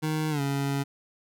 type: tone with pitch glide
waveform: 25% pulse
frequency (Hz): 155.56 to 139.39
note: D#3 to C#3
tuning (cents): 0 to +10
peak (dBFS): -22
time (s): 0.02-0.84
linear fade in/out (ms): 20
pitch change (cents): -190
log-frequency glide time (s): 0.3-0.41
effects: none